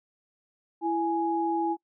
sine tone pair together, 333.4 / 833.1 Hz, E4 / G#5, +20 / +5 cents, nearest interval octave + major third, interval 1585 cents, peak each -27 dBFS, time 0.81-1.77 s, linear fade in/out 50 ms, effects noise-tail reverb RT60 0.1 s tail -24 dB re dry

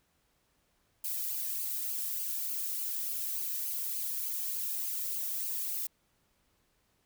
violet noise with flanger, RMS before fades -35 dBFS, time 1.04-5.87 s, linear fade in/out 5 ms, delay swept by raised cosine 0.53 to 1.47 ms, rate 3.4 Hz, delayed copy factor -0.5, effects pink hiss -73 dBFS RMS until 7.05 s

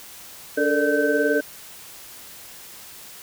sine tone cluster, 288.9 / 437.2 / 456 / 591 / 1540 Hz, D4 / A4 / A#4 / D5 / G6, -28 / -11 / -38 / +11 / -31 cents, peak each -24 dBFS, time 0.57-1.41 s, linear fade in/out 10 ms, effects white hiss -42 dBFS RMS until 3.22 s

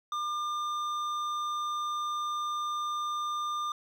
sine tone with hard clipping, 1200 Hz, D6, 37 cents sharp, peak -32 dBFS, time 0.12-3.72 s, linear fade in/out 2 ms, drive 9 dB, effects none

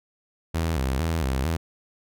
sawtooth tone with vibrato, 73.42 Hz, D2, in tune, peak -19 dBFS, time 0.54-1.57 s, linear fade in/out 10 ms, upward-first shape square, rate 2.2 Hz, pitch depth 190 cents each way, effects none

